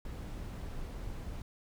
brown noise, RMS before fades -41 dBFS, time 0.05-1.42 s, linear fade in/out 2 ms, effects none

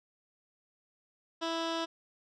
15% pulse tone with low-pass filter, 329.6 Hz, E4, in tune, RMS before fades -34 dBFS, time 1.41-1.86 s, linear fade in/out 20 ms, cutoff 4400 Hz, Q 2.1, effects none

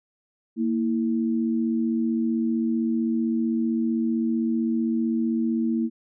sine tone pair together, 230.9 / 326.5 Hz, A#3 / E4, -16 / -17 cents, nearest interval tritone, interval 599 cents, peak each -22 / -27 dBFS, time 0.56-5.9 s, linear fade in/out 50 ms, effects none

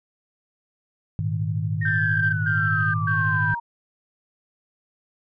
sine chord, Ab suspended second, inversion none, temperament just, 103.83 / 116.8 / 155.74 Hz, Ab2 / Bb2 / Eb3, 0 / +4 / +2 cents, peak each -25 / -30 / -26 dBFS, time 1.19-3.54 s, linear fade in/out 0 ms
sine exponential sweep, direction down, 1864.7 to 931 Hz, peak -27 dBFS, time 1.81-3.6 s, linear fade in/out 10 ms
sine tone bursts, 1568 Hz, G6, in tune, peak -21 dBFS, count 3, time 1.85-3.55 s, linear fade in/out 5 ms, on 480 ms, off 130 ms
effects tanh soft clip ceiling -8 dBFS

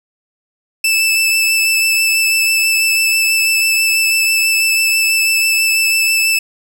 sawtooth tone with vibrato, 2637 Hz, E7, in tune, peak -8 dBFS, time 0.84-6.39 s, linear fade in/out 5 ms, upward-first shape sine, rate 6.1 Hz, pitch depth 12 cents each way, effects none

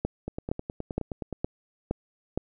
two click trains, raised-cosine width 2 ms, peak -13 / -19 dBFS, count 6 / 11, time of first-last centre 0.05-2.376 / 0.28-1.327 s, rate 2.15 / 9.55 Hz, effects none

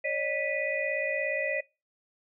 sine tone cluster, 552 / 609 / 1971 / 2474 Hz, C#5 / D#5 / B6 / D#7, -7 / -37 / -4 / -10 cents, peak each -33 / -33 / -32 / -34 dBFS, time 0.04-1.61 s, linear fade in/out 10 ms, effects noise-tail reverb RT60 0.3 s tail -25 dB re dry

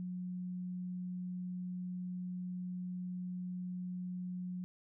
sine tone, 180.9 Hz, F#3, 39 cents flat, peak -38 dBFS, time 0-4.64 s, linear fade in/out 0 ms, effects none

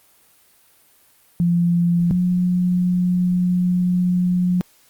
sine tone pair in turn, 172.5 / 179.49 Hz, F3 / F3, -21 / +48 cents, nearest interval minor second, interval 69 cents, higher second, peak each -14 / -15 dBFS, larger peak first, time 1.4-2.11 / 2.11-4.61 s, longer second, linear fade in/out 0 ms, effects white hiss -55 dBFS RMS until 4.89 s + Opus 32 kbps

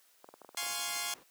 clicks, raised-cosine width 1 ms, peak -34 dBFS, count 9, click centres 0.244 / 0.289 / 0.34 / 0.417 / 0.447 / 0.491 / 0.547 / 0.629 / 0.666 s
5% pulse chord, Db major seventh, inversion first, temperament equal, 698.5 / 830.6 / 1046.5 / 1108.7 Hz, F5 / Ab5 / C6 / Db6, 0 / 0 / 0 / 0 cents, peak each -28 dBFS, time 0.57-1.14 s, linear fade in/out 2 ms
brown noise with tremolo, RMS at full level -43 dBFS, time 0.6-1.24 s, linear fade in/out 20 ms, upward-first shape triangle, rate 11 Hz, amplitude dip 40%
effects white hiss -66 dBFS RMS until 1.3 s + high-pass 400 Hz 12 dB/octave

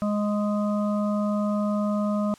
harmonic tone, 207.7 Hz, G#3, in tune, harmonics 1 / 3 / 5 / 6, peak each -23 / -29 / -38 / -35 dBFS, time 0.02-2.34 s, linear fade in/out 0 ms, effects white hiss -53 dBFS RMS until 2.38 s + low-pass 8000 Hz 12 dB/octave

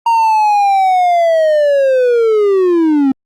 triangle linear sweep, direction down, 932.3 to 261.6 Hz, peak -6 dBFS, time 0.06-3.12 s, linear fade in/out 5 ms, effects Opus 48 kbps

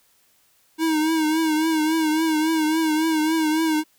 square tone with vibrato, 315.6 Hz, D#4, 25 cents sharp, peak -19 dBFS, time 0.78-3.84 s, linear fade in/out 50 ms, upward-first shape triangle, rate 3.6 Hz, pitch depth 65 cents each way, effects white hiss -61 dBFS RMS until 3.98 s

